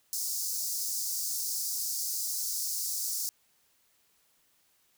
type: high-pass noise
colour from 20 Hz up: pink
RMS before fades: -33 dBFS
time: 0.13-3.29 s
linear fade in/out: 0 ms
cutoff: 4900 Hz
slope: 48 dB/octave
effects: white hiss -69 dBFS RMS until 4.97 s